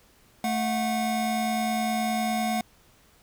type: tone pair together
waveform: square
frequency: 220 / 729.8 Hz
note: A3 / F#5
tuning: 0 / -24 cents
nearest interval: octave + major sixth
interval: 2076 cents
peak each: -28 dBFS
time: 0.44-2.61 s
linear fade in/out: 2 ms
effects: pink hiss -59 dBFS RMS until 3.22 s